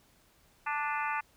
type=harmonic tone with a mistuned harmonic; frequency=293.7 Hz; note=D4; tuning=in tune; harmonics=3 / 4 / 5 / 6 / 7 / 8 / 9; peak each=-34 / -36 / -38 / -40 / -41 / -42 / -43 dBFS; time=0.66-1.21 s; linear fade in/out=10 ms; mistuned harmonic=8; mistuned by=+55 cents; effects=pink hiss -65 dBFS RMS until 1.36 s